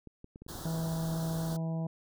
clicks, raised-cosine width 3 ms, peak -34 dBFS, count 8, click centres 0.073 / 0.244 / 0.359 / 0.42 / 0.465 / 0.507 / 0.554 / 0.615 s
pink band-stop noise, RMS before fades -43 dBFS, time 0.48-1.57 s, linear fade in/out 10 ms, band 1600 to 3400 Hz, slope 48 dB/octave
harmonic tone, 163 Hz, E3, 19 cents flat, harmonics 1 / 2 / 3 / 4 / 5 / 6, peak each -31 / -46 / -48 / -43 / -50 / -53 dBFS, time 0.65-1.87 s, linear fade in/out 5 ms
effects none

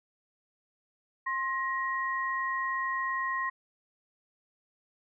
sine tone pair together, 1060 / 1888.7 Hz, C6 / A#6, +22 / +22 cents, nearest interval minor seventh, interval 1000 cents, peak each -31 / -32 dBFS, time 1.26-3.5 s, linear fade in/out 10 ms, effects none

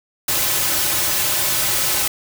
white noise with comb filter, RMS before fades -19 dBFS, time 0.28-2.08 s, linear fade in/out 5 ms, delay 4.3 ms, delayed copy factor -0.7, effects none

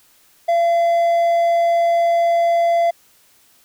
triangle tone, 681 Hz, F5, 44 cents flat, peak -11 dBFS, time 0.48-2.91 s, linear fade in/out 10 ms, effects white hiss -54 dBFS RMS until 3.64 s

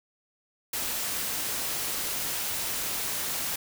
white noise, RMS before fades -31 dBFS, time 0.73-3.56 s, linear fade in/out 5 ms, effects none

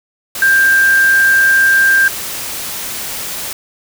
sine tone in noise, 1586 Hz, G6, 20 cents sharp, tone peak -7 dBFS, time 0.42-2.08 s, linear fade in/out 2 ms, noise white, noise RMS -23 dBFS, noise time 0.35-3.53 s, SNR +13 dB, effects none

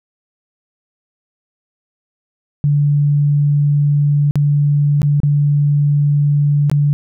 sine tone with dropouts, 145.2 Hz, D3, 19 cents flat, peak -10 dBFS, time 2.64-6.93 s, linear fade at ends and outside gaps 0 ms, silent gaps 4.31-4.356 / 5.018-5.03 / 5.202-5.233 / 6.698-6.715 s, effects none

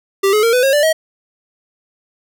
square tone with pitch steps, 392 / 425 / 460.8 / 499.6 / 541.7 / 587.3 / 636.8 Hz, G4 / G#4 / A#4 / B4 / C#5 / D5 / D#5, 0 / +40 / -20 / +20 / -40 / 0 / +40 cents, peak -11 dBFS, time 0.23-0.93 s, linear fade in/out 10 ms, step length 100 ms, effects none

